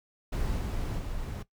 brown noise with level steps, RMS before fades -30 / -32 / -35 dBFS, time 0.32-1.43 s, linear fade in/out 10 ms, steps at 0.57 / 0.97 s, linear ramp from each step 20 ms, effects noise-tail reverb RT60 0.1 s tail -17 dB re dry

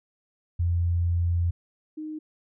sine tone pair in turn, 86.2 / 309 Hz, F2 / D#4, -22 / -12 cents, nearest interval octave + minor seventh, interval 2210 cents, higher second, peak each -21 / -32 dBFS, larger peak first, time 0.59-1.51 / 1.97-2.19 s, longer first, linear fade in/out 10 ms, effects none

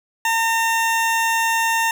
20% pulse tone, 910 Hz, A#5, 42 cents flat, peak -12 dBFS, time 0.25-1.91 s, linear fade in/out 2 ms, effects none

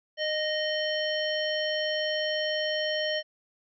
harmonic tone with a mistuned harmonic, 614 Hz, D#5, 23 cents flat, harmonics 1 / 3 / 5 / 7 / 9, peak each -29 / -33 / -32 / -41 / -39 dBFS, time 0.17-3.23 s, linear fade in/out 50 ms, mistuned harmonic 3, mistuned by +19 cents, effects none

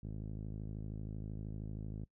5% pulse tone with low-pass filter, 52.9 Hz, G#1, 33 cents sharp, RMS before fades -43 dBFS, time 0.03-2.05 s, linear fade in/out 5 ms, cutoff 160 Hz, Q 0.83, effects noise-tail reverb RT60 0.1 s tail -22 dB re dry

